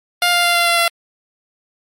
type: tone with pitch steps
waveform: 10% pulse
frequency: 704 / 699.5 / 695.1 / 690.7 / 686.3 / 682 Hz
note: F5 / F5 / F5 / F5 / F5 / F5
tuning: +14 / +3 / -8 / -19 / -30 / -41 cents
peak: -4 dBFS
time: 0.22-0.88 s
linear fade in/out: 2 ms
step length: 110 ms
effects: MP3 64 kbps